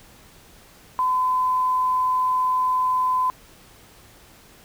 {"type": "tone with quantisation", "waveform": "sine", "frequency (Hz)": 1016, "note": "B5", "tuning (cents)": 49, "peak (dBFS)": -18, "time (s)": [0.99, 3.3], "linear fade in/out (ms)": 0, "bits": 8, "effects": ["pink hiss -50 dBFS RMS until 4.64 s"]}